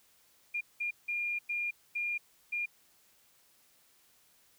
sine tone bursts at uneven times, 2412 Hz, D7, 46 cents sharp, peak -31 dBFS, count 6, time 0.54-0.61 / 0.8-0.91 / 1.08-1.39 / 1.49-1.71 / 1.95-2.18 / 2.52-2.66 s, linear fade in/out 10 ms, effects white hiss -66 dBFS RMS until 4.58 s

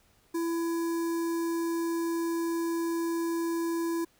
square tone with notch filter, 334.4 Hz, E4, 25 cents sharp, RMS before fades -30 dBFS, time 0.34-4.05 s, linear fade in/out 10 ms, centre 2900 Hz, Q 0.6, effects pink hiss -65 dBFS RMS until 4.19 s

